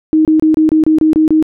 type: tone bursts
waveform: sine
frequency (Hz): 313.2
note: D#4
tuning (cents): +11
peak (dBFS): -6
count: 9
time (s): 0.13-1.426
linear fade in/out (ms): 0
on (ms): 120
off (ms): 27
effects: none

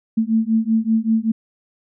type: beating tone pair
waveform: sine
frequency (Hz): 220.5 / 225.7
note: A3 / A3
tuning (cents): +4 / +44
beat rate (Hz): 5.2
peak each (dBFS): -18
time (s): 0.17-1.32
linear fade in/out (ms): 10
effects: none

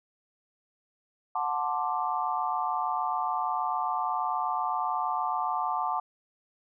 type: chord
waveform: sine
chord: D dominant seventh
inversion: first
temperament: equal with one note detuned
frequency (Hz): 733.2 / 880 / 1046.5 / 1174.7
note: F#5 / A5 / C6 / D6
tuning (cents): -16 / 0 / 0 / 0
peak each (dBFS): -32 / -31 / -34 / -32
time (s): 1.35-6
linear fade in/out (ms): 5
effects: none

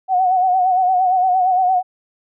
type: tone with vibrato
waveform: sine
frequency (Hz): 740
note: F#5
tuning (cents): 0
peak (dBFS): -12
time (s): 0.08-1.83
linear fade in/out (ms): 50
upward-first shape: sine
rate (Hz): 8.7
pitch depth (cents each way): 55
effects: none

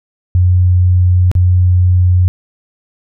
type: tone with dropouts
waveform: sine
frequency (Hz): 90.3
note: F#2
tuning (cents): -42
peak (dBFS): -6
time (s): 0.35-2.28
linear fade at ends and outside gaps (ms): 0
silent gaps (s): 1.315-1.352
effects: none

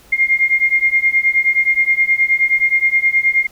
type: beating tone pair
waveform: sine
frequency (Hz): 2117 / 2126.5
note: C7 / C7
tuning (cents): +20 / +27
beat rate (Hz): 9.5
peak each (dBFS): -15 / -14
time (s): 0.12-3.47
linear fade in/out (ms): 10
effects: pink hiss -47 dBFS RMS until 3.51 s

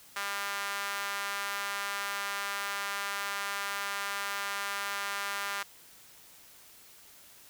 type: tone with high-pass filter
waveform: sawtooth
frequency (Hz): 200.2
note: G3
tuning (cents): +37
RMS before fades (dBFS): -35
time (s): 0.16-5.63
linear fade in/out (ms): 5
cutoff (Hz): 1300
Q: 1.6
effects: white hiss -55 dBFS RMS until 7.49 s

